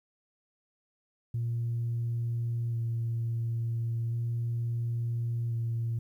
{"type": "tone with vibrato", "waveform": "sine", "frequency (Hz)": 116.54, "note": "A#2", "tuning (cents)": 0, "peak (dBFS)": -27, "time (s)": [1.34, 5.99], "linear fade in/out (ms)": 5, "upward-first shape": "square", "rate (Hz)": 0.36, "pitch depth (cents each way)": 13, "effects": ["tanh soft clip ceiling -25 dBFS", "11-bit"]}